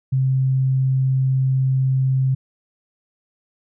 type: tone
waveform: sine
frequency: 132 Hz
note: C3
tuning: 16 cents sharp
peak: -15 dBFS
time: 0.12-2.35 s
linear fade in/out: 10 ms
effects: none